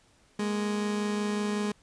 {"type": "tone pair together", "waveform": "30% pulse", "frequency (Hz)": [207.7, 233.1], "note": ["G#3", "A#3"], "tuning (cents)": [0, 0], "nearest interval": "major second", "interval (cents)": 200, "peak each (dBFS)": [-25, -37], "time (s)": [0.39, 1.72], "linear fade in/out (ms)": 5, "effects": ["pink hiss -63 dBFS RMS until 1.82 s", "resampled to 22050 Hz"]}